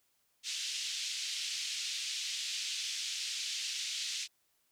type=band-pass noise; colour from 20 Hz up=pink; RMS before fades=-38 dBFS; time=0.43-4.28 s; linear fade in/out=50 ms; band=2800 to 6900 Hz; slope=24 dB/octave; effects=white hiss -75 dBFS RMS until 4.71 s